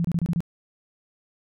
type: tone bursts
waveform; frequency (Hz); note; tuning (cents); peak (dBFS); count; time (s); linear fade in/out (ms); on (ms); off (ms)
sine; 169.4; E3; +48; -20; 6; 0-0.405; 0; 45; 27
effects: none